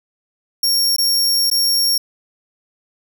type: tone with dropouts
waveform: sawtooth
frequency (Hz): 5530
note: F8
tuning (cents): -18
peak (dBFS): -11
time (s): 0.63-1.98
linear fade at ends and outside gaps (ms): 5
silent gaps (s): 0.964-0.983 / 1.501-1.513
effects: none